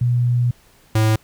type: tone pair in turn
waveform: sine / square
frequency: 121.8 / 109.41 Hz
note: B2 / A2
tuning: -24 / -9 cents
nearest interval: major second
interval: 185 cents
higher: first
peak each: -14 dBFS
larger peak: neither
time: 0.01-0.51 / 0.95-1.16 s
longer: first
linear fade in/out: 5 ms
effects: pink hiss -53 dBFS RMS until 1.23 s